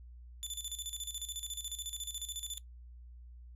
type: tone with tremolo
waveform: 20% pulse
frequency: 3508 Hz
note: A7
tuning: 6 cents flat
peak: -31 dBFS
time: 0.43-2.58 s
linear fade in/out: 0 ms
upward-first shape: square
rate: 14 Hz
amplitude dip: 75%
effects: noise-tail reverb RT60 0.1 s tail -17 dB re dry + added 60 Hz sine -49 dBFS peak until 3.55 s